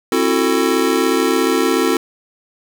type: chord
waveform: square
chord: F# half-diminished seventh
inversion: second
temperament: just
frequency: 266.4 / 333 / 370 / 444 Hz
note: C4 / E4 / F#4 / A4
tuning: +31 / +18 / 0 / +16 cents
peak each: -20 dBFS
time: 0.12-1.97 s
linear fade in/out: 2 ms
effects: none